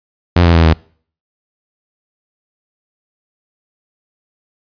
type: tone with pitch steps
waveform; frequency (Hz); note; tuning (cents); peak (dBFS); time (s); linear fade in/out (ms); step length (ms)
sawtooth; 87.31 / 84.87 / 82.5 / 80.2; F2 / F2 / E2 / E2; 0 / -49 / +2 / -47; -3; 0.36-0.736; 5; 94
effects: noise-tail reverb RT60 0.5 s tail -25 dB re dry + resampled to 11025 Hz